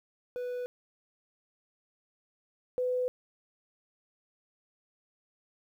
triangle / sine tone pair in turn, 493.9 / 501.4 Hz, B4 / B4, 0 / +26 cents, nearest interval unison, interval 26 cents, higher second, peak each -31 / -27 dBFS, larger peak second, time 0.36-0.66 / 2.78-3.08 s, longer neither, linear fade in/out 0 ms, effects 11-bit

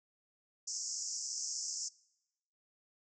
pink band-pass noise, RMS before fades -40 dBFS, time 0.67-1.89 s, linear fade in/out 10 ms, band 5100 to 7500 Hz, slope 96 dB/octave, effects noise-tail reverb RT60 0.9 s tail -23 dB re dry

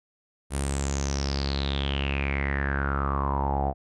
sawtooth tone with low-pass filter sweep, 69.3 Hz, C#2, in tune, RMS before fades -27 dBFS, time 0.5-3.74 s, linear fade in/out 50 ms, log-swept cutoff 9800 to 710 Hz, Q 9.1, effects none

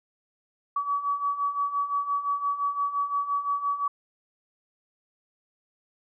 sine beating tone pair, 1136 / 1141.8 Hz, C#6 / D6, +42 / -49 cents, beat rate 5.8 Hz, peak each -31 / -26 dBFS, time 0.76-3.88 s, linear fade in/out 5 ms, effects none

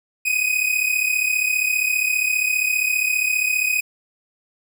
45% pulse tone pair together, 2489 / 2524 Hz, D#7 / D#7, 0 / +24 cents, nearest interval unison, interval 24 cents, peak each -20 / -22 dBFS, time 0.25-3.81 s, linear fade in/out 10 ms, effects none

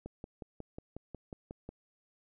click train, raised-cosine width 2 ms, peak -29 dBFS, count 10, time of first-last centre 0.06-1.69 s, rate 5.52 Hz, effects none

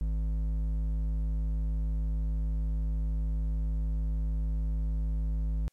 sine tone with hard clipping, 53.3 Hz, G#1, 46 cents sharp, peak -29 dBFS, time 0.01-5.68 s, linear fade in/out 0 ms, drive 7 dB, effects white hiss -74 dBFS RMS until 5.72 s + low-pass 12000 Hz 12 dB/octave

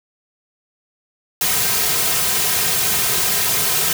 white noise with comb filter, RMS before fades -18 dBFS, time 1.41-3.93 s, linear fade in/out 2 ms, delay 3.5 ms, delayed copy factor -0.7, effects none

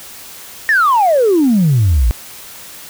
sine exponential sweep, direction down, 1864.7 to 51.9 Hz, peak -7 dBFS, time 0.69-2.11 s, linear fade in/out 0 ms, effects tanh soft clip ceiling -5 dBFS + white hiss -34 dBFS RMS until 2.89 s

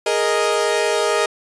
sawtooth chord, Ab suspended second, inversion none, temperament equal, 415.3 / 466.2 / 622.3 Hz, Ab4 / Bb4 / Eb5, 0 / 0 / 0 cents, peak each -17 dBFS, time 0.06-1.26 s, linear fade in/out 5 ms, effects resampled to 24000 Hz

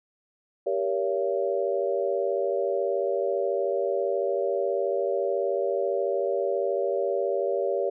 sine chord, G diminished seventh, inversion none, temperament just, 392 / 470.4 / 564.5 / 677.4 Hz, G4 / Bb4 / Db5 / Fb5, 0 / +16 / +31 / +47 cents, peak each -28 / -30 / -27 / -33 dBFS, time 0.66-7.9 s, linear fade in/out 10 ms, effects none

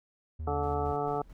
triangle tone, 78.8 Hz, D#2, 23 cents sharp, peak -32 dBFS, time 0.39-0.93 s, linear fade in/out 10 ms
harmonic tone, 144.9 Hz, D3, 23 cents flat, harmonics 1 / 2 / 3 / 4 / 5 / 6 / 8 / 9, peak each -39 / -40 / -33 / -43 / -33 / -38 / -41 / -40 dBFS, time 0.47-1.22 s, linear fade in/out 5 ms
brown noise with tremolo, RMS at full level -49 dBFS, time 0.63-1.33 s, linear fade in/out 2 ms, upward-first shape square, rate 4.5 Hz, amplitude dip 60%
effects none

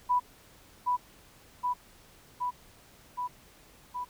sine tone with echo, 987.8 Hz, B5, in tune, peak -22 dBFS, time 0.09-0.2 s, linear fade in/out 20 ms, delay 770 ms, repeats 5, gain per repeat -2 dB, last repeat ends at 4.05 s, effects pink hiss -57 dBFS RMS until 4.09 s

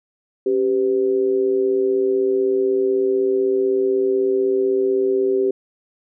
sine tone with amplitude modulation, 389.6 Hz, G4, 11 cents flat, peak -12 dBFS, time 0.46-5.51 s, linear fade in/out 5 ms, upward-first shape sine, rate 116 Hz, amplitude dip 70%, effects none

